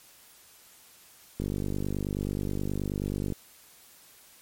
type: click train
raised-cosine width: 3 ms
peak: -18 dBFS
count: 96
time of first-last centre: 1.4-3.323 s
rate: 49.4 Hz
effects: white hiss -55 dBFS RMS until 4.41 s + MP3 64 kbps